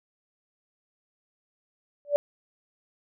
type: tone with exponential growth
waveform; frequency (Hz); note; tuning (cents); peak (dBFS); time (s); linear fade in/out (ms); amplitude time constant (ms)
sine; 580; D5; -22; -13; 2.05-2.16; 0; 23
effects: none